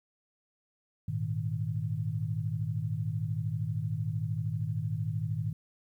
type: chord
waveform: sine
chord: Ab suspended second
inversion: none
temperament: just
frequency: 103.83 / 116.8 / 155.74 Hz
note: Ab2 / Bb2 / Eb3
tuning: 0 / +4 / +2 cents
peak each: -34 dBFS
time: 1.08-5.53 s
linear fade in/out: 5 ms
effects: 11-bit